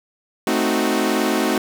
sawtooth chord, A diminished seventh, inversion none, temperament equal, 220 / 261.6 / 311.1 / 370 Hz, A3 / C4 / Eb4 / Gb4, 0 / 0 / 0 / 0 cents, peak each -19 dBFS, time 0.47-1.58 s, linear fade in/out 2 ms, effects none

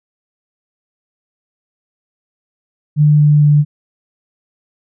sine tone with pitch steps, 149.4 / 148.45 / 147.51 Hz, D3 / D3 / D3, +30 / +19 / +8 cents, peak -6 dBFS, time 2.96-3.65 s, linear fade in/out 50 ms, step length 230 ms, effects none

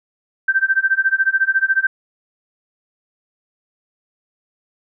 sine tone with tremolo, 1561 Hz, G6, 8 cents flat, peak -10 dBFS, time 0.48-1.87 s, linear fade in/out 5 ms, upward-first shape sine, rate 14 Hz, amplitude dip 95%, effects none

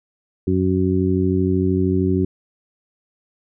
harmonic tone, 93 Hz, F#2, 9 cents sharp, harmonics 1 / 2 / 3 / 4, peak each -21 / -21 / -21 / -21 dBFS, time 0.47-2.25 s, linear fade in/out 5 ms, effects none

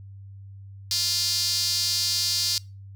sawtooth tone with high-pass filter, 349.2 Hz, F4, in tune, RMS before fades -25 dBFS, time 0.91-2.58 s, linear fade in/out 0 ms, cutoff 4700 Hz, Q 4.4, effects noise-tail reverb RT60 0.3 s tail -24 dB re dry + added 98 Hz sine -40 dBFS peak until 2.95 s

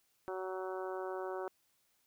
harmonic tone, 187.2 Hz, F#3, 20 cents sharp, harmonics 2 / 3 / 4 / 5 / 6 / 7 / 8, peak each -40 / -44 / -46 / -48 / -50 / -51 / -52 dBFS, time 0.28-1.48 s, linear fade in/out 0 ms, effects white hiss -75 dBFS RMS until 2.06 s

